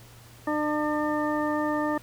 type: harmonic tone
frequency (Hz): 300.6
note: D4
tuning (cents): +40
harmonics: 1 / 2 / 3 / 4 / 6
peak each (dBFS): -27 / -30 / -32 / -33 / -35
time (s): 0.47-1.98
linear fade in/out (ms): 5
effects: added 118 Hz sine -50 dBFS peak until 2.02 s + pink hiss -52 dBFS RMS until 2.02 s